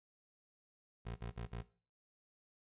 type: tone bursts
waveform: 20% pulse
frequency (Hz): 58.27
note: A#1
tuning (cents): 0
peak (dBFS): -37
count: 4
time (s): 1.05-1.625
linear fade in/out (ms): 20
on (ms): 110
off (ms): 45
effects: noise-tail reverb RT60 0.4 s tail -17 dB re dry + resampled to 8000 Hz